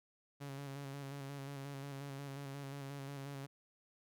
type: tone with vibrato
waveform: sawtooth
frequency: 139.2 Hz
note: C#3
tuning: 8 cents sharp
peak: -40 dBFS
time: 0.4-3.47 s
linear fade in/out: 20 ms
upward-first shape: square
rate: 5.6 Hz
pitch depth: 29 cents each way
effects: none